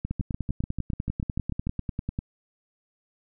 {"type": "two click trains", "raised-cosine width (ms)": 5, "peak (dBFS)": [-16, -17], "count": [22, 12], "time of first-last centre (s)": [[0.11, 2.189], [0.05, 1.67]], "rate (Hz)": [10.1, 6.79], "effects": []}